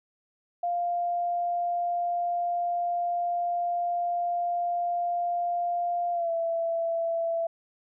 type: tone with pitch glide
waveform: sine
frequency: 698.5 to 667.3 Hz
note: F5 to E5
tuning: 0 to +21 cents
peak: -25 dBFS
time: 0.63-7.47 s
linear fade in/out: 5 ms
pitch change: -79 cents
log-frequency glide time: 6.12-6.31 s
effects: none